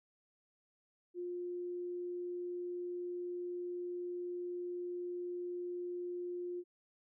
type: tone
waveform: sine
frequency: 354 Hz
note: F4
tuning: 23 cents sharp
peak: -38 dBFS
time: 1.14-6.64 s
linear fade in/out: 50 ms
effects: none

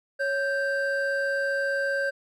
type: tone pair together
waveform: triangle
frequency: 554.4 / 1568 Hz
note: C#5 / G6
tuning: 0 / 0 cents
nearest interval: octave + tritone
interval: 1800 cents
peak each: -25 / -25 dBFS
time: 0.19-2.11 s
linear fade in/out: 20 ms
effects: none

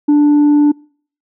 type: tone with tanh clipping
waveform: sine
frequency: 293.7 Hz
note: D4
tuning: in tune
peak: -7 dBFS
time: 0.08-0.72 s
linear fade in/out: 10 ms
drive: 2 dB
effects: noise-tail reverb RT60 0.5 s tail -26 dB re dry

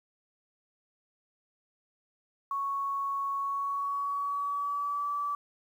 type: tone with pitch glide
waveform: sine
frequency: 1108.7 to 1155.1 Hz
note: C#6 to D6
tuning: 0 to -29 cents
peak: -29 dBFS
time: 2.51-5.35 s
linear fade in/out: 2 ms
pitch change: +71 cents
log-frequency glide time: 3.37-5.09 s
effects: 10-bit

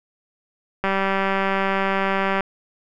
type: click train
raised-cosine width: 0.5 ms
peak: -7 dBFS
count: 305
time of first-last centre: 0.84-2.407 s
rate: 194 Hz
effects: none

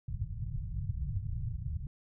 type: low-pass noise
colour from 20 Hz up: white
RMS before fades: -36 dBFS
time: 0.08-1.87 s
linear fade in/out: 2 ms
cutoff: 140 Hz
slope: 48 dB/octave
effects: none

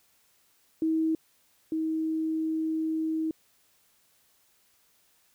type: tone pair in turn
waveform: sine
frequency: 320 / 318.2 Hz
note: D#4 / D#4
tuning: +49 / +39 cents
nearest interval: unison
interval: 10 cents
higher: first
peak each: -23 / -26 dBFS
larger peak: first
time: 0.82-1.15 / 1.72-3.31 s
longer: second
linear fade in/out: 2 ms
effects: white hiss -66 dBFS RMS until 5.34 s

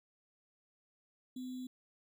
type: tone with sample-and-hold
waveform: sine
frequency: 254.2 Hz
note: C4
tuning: 50 cents flat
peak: -40 dBFS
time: 1.36-1.67 s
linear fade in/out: 5 ms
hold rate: 3675 Hz
effects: none

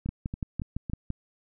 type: two click trains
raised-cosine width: 5 ms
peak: -18 / -21 dBFS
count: 7 / 4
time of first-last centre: 0.09-1.104 / 0.06-0.898 s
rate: 5.92 / 3.58 Hz
effects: none

